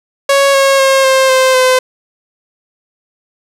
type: tone with pitch steps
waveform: sawtooth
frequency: 554.4 / 545.8 / 537.4 / 529.1 / 520.9 / 512.8 Hz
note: C#5 / C#5 / C5 / C5 / C5 / C5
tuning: 0 / -27 / +46 / +19 / -8 / -35 cents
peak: -3 dBFS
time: 0.29-1.79 s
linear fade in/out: 5 ms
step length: 250 ms
effects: low-pass 11000 Hz 12 dB/octave + 7-bit